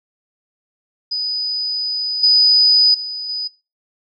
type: tone with level steps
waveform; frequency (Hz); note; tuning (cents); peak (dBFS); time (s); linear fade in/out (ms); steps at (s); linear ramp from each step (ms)
sine; 4978; D#8; 0; -18 / -8 / -23 / -20; 1.11-3.48; 10; 2.23 / 2.94 / 3.29; 5
effects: noise-tail reverb RT60 0.3 s tail -22 dB re dry